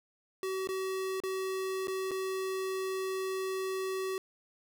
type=tone with dropouts; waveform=square; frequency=379.6 Hz; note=F#4; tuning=44 cents sharp; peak=-33 dBFS; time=0.43-4.18 s; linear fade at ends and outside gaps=1 ms; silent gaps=0.673-0.689 / 1.202-1.236 / 1.872-1.881 / 2.11-2.115 s; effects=none